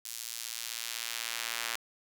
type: tone with high-pass filter sweep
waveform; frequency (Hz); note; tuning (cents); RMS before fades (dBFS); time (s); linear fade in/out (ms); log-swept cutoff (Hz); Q
sawtooth; 115.9; A#2; -10; -38; 0.05-1.76; 5; 6000 to 1700; 0.75
effects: 9-bit